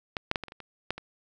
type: clicks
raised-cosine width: 0.3 ms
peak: -14 / -9 / -11 / -19 / -28 / -28 / -27 / -12 / -23 dBFS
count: 9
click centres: 0.168 / 0.314 / 0.358 / 0.437 / 0.483 / 0.521 / 0.603 / 0.906 / 0.98 s
effects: none